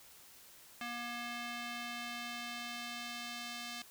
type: tone with band-pass filter sweep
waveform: square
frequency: 238.8 Hz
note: A#3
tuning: 42 cents sharp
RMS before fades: -43 dBFS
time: 0.81-3.82 s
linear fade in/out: 2 ms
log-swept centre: 2200 to 4000 Hz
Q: 0.91
effects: white hiss -58 dBFS RMS until 3.9 s